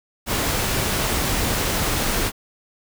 pink noise, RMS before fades -22 dBFS, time 0.26-2.32 s, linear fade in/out 50 ms, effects none

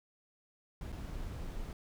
brown noise with dropouts, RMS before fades -41 dBFS, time 0.81-1.73 s, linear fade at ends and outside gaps 2 ms, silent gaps 0.921-0.925 s, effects none

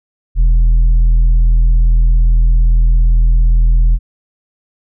sine tone with tanh clipping, 41.2 Hz, E1, in tune, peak -7 dBFS, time 0.35-3.99 s, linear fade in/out 50 ms, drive 4 dB, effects none

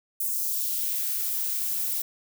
violet noise with high-pass filter sweep, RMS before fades -28 dBFS, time 0.2-2.02 s, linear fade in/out 5 ms, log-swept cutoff 8600 to 220 Hz, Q 1.2, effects none

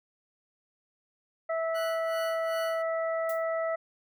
harmonic tone, 654 Hz, E5, 14 cents flat, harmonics 1 / 2 / 3, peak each -28 / -36 / -39 dBFS, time 1.49-3.76 s, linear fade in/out 10 ms
20% pulse tone with tremolo, 1480 Hz, F#6, in tune, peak -33 dBFS, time 1.74-2.83 s, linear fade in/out 20 ms, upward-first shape sine, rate 2.6 Hz, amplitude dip 80%
violet noise with exponential decay, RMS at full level -38 dBFS, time 3.29-3.45 s, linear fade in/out 5 ms, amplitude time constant 34 ms
effects none

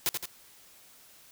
white noise with echo, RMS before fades -27 dBFS, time 0.06-0.09 s, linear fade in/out 0 ms, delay 83 ms, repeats 2, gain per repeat -5 dB, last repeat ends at 0.256 s, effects white hiss -56 dBFS RMS until 1.31 s

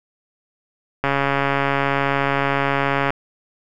click train, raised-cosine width 0.5 ms, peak -4 dBFS, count 288, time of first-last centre 1.04-3.105 s, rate 139 Hz, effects none

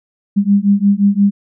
sine beating tone pair, 198.2 / 203.9 Hz, G3 / G#3, +19 / -32 cents, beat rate 5.7 Hz, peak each -12 dBFS, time 0.36-1.31 s, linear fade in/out 20 ms, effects none

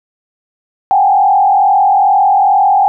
sine tone with frequency modulation, 790 Hz, G5, 13 cents sharp, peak -6 dBFS, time 0.91-2.88 s, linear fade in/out 0 ms, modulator 42.3 Hz, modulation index 1.2, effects none

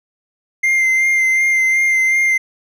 triangle tone with vibrato, 2093 Hz, C7, in tune, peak -10 dBFS, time 0.63-2.38 s, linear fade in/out 10 ms, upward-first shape sine, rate 2.7 Hz, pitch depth 20 cents each way, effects none

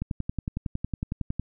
click train, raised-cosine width 5 ms, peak -16 dBFS, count 16, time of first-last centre 0.02-1.396 s, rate 10.9 Hz, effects none

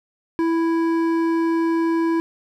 triangle tone with hard clipping, 330.4 Hz, E4, 4 cents sharp, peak -19 dBFS, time 0.39-2.2 s, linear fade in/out 0 ms, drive 14 dB, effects none

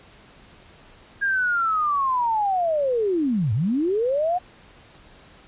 sine linear two-way sweep, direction down then up, 1632 to 98 to 739 Hz, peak -19 dBFS, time 1.21-4.39 s, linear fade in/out 20 ms, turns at 3.53 s, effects pink hiss -50 dBFS RMS until 5.47 s + resampled to 8000 Hz

